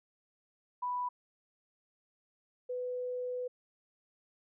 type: tone pair in turn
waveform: sine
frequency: 987.8 / 498.2 Hz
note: B5 / B4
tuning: 0 / +15 cents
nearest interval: octave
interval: 1185 cents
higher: first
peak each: -32 / -34 dBFS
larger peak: first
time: 0.82-1.09 / 2.69-3.48 s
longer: second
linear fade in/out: 10 ms
effects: none